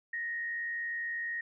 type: tone with frequency modulation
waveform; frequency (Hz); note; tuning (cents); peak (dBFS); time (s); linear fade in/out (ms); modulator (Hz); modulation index
sine; 1868; A#6; +3; -33; 0.13-1.41; 5; 81.2; 0.47
effects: none